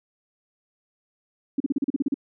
sine tone bursts, 277.2 Hz, C#4, in tune, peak -19 dBFS, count 10, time 1.58-2.143 s, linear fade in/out 5 ms, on 23 ms, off 37 ms, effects none

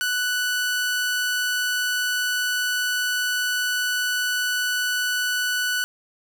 sawtooth tone, 1485 Hz, F#6, 6 cents sharp, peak -18 dBFS, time 0.01-5.84 s, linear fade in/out 0 ms, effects none

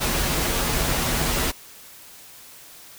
pink noise with comb filter, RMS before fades -23 dBFS, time 0-1.52 s, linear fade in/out 20 ms, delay 10 ms, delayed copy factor -0.5, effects white hiss -45 dBFS RMS until 2.98 s

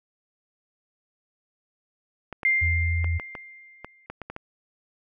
clicks, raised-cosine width 0.5 ms, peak -20 dBFS, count 10, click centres 2.327 / 2.432 / 3.044 / 3.198 / 3.352 / 3.846 / 4.1 / 4.217 / 4.3 / 4.364 s
sine tone with exponential decay, 2102 Hz, C7, 7 cents sharp, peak -17 dBFS, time 2.45-4.06 s, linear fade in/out 1 ms, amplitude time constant 350 ms
sine tone, 83.8 Hz, E2, 29 cents sharp, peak -22 dBFS, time 2.61-3.19 s, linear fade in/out 20 ms
effects none

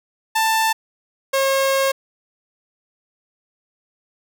sawtooth tone pair in turn, 887 / 540.9 Hz, A5 / C#5, +14 / -43 cents, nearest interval major sixth, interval 857 cents, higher first, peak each -12 dBFS, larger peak neither, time 0.35-0.73 / 1.33-1.92 s, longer second, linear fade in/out 10 ms, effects none

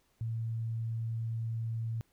sine tone, 113.7 Hz, A#2, 43 cents flat, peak -32 dBFS, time 0.21-2.01 s, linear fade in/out 0 ms, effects pink hiss -72 dBFS RMS until 2.12 s

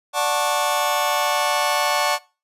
sawtooth chord, D major seventh, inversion none, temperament just, 587.3 / 734.2 / 881 / 1101.2 Hz, D5 / F#5 / A5 / C#6, 0 / -14 / +2 / -12 cents, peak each -20 dBFS, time 0.13-2.19 s, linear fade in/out 50 ms, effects noise-tail reverb RT60 0.3 s tail -21 dB re dry + resampled to 32000 Hz

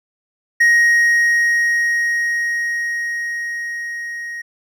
triangle tone with level ramp, 1879 Hz, A#6, 13 cents sharp, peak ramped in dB -7 to -24 dBFS, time 0.6-4.42 s, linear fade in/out 10 ms, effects none

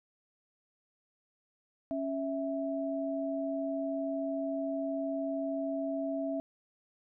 sine tone pair together, 276.2 / 657 Hz, C#4 / E5, -6 / -6 cents, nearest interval octave + minor third, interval 1500 cents, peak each -34 / -34 dBFS, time 1.91-6.4 s, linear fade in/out 0 ms, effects none

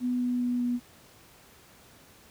sine tone with pitch steps, 247.9 / 246.5 / 245.1 / 243.6 Hz, B3 / B3 / B3 / B3, +7 / -3 / -13 / -24 cents, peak -25 dBFS, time 0-0.8 s, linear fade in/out 50 ms, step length 200 ms, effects pink hiss -55 dBFS RMS until 2.3 s + high-pass 60 Hz 12 dB/octave

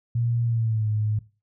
sine tone with pitch glide, 118 to 106.96 Hz, A#2 to A2, +22 to -49 cents, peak -21 dBFS, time 0.15-1.19 s, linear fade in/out 5 ms, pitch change -171 cents, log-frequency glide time 0.44-0.89 s, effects noise-tail reverb RT60 0.3 s tail -18 dB re dry

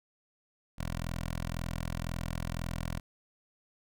10% pulse tone with notch filter, 41.95 Hz, E1, 31 cents sharp, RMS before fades -36 dBFS, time 0.78-3 s, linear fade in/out 10 ms, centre 360 Hz, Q 1, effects none

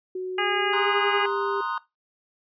sine tone with pitch glide, 370 to 398.9 Hz, F#4 to G4, 0 to +30 cents, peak -27 dBFS, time 0.15-1.61 s, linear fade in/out 5 ms, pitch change +130 cents, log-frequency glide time 0.47-0.9 s
harmonic tone, 409.4 Hz, G#4, 25 cents flat, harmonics 1 / 2 / 3 / 4 / 5 / 6 / 7, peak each -33 / -29 / -30 / -29 / -29 / -33 / -30 dBFS, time 0.38-1.26 s, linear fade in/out 5 ms
triangle chord, C half-diminished seventh, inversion third, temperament equal, 932.3 / 1046.5 / 1244.5 / 1480 Hz, Bb5 / C6 / Eb6 / Gb6, 0 / 0 / 0 / 0 cents, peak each -30 / -30 / -29 / -32 dBFS, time 0.73-1.78 s, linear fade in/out 2 ms
effects noise-tail reverb RT60 0.2 s tail -18 dB re dry + resampled to 11025 Hz

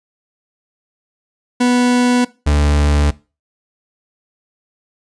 40% pulse tone pair in turn, 246.2 / 73.2 Hz, B3 / D2, -5 / -5 cents, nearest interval octave + major sixth, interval 2100 cents, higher first, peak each -10 dBFS, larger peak neither, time 1.6-2.25 / 2.46-3.11 s, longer neither, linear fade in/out 10 ms, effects noise-tail reverb RT60 0.3 s tail -20 dB re dry + resampled to 22050 Hz

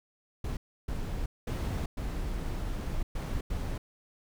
brown noise bursts at uneven times, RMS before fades -33 dBFS, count 6, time 0.44-0.57 / 0.88-1.26 / 1.47-1.86 / 1.97-3.03 / 3.15-3.41 / 3.5-3.78 s, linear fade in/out 5 ms, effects none

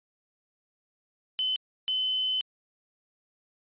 sine tone bursts at uneven times, 3040 Hz, F#7, 46 cents sharp, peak -25 dBFS, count 2, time 1.39-1.56 / 1.88-2.41 s, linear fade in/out 0 ms, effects resampled to 8000 Hz

